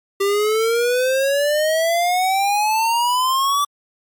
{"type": "exponential sweep", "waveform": "square", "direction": "up", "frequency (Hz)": [392, 1165], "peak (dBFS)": -16, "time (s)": [0.2, 3.65], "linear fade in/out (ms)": 10, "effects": ["MP3 96 kbps"]}